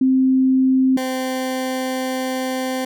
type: tone pair in turn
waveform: sine / 20% pulse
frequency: 261.6 / 259 Hz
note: C4 / C4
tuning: 0 / -17 cents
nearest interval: unison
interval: 17 cents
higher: first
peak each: -12 / -16 dBFS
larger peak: first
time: 0.01-0.97 / 0.97-2.85 s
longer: second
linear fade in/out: 5 ms
effects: none